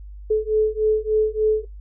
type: beating tone pair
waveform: sine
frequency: 430.3 / 433.7 Hz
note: A4 / A4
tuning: -39 / -25 cents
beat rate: 3.4 Hz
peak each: -20 dBFS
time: 0.3-1.65 s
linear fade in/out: 10 ms
effects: noise-tail reverb RT60 0.2 s tail -19 dB re dry + added 50 Hz sine -35 dBFS peak until 1.8 s